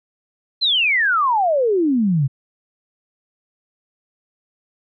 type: exponential sweep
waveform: sine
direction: down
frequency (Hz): 4209 to 128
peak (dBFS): -14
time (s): 0.61-2.28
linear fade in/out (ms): 20
effects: none